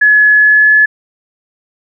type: tone with pitch glide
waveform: sine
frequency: 1700 to 1713.8 Hz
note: G#6 to A6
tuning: +40 to -46 cents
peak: -4 dBFS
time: 0.01-0.86 s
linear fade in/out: 10 ms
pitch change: +14 cents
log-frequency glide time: 0.3-0.74 s
effects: none